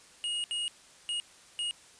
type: tone bursts at uneven times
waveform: square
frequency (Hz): 2872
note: F7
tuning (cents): +48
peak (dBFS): -31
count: 4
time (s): 0.24-0.44 / 0.51-0.68 / 1.09-1.2 / 1.59-1.71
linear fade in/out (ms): 0
effects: white hiss -56 dBFS RMS until 1.99 s + resampled to 22050 Hz